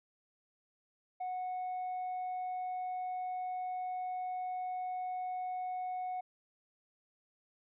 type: tone with tanh clipping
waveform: sine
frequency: 735 Hz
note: F#5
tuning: 12 cents flat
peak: -36 dBFS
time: 1.2-6.21 s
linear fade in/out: 10 ms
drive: 1 dB
effects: none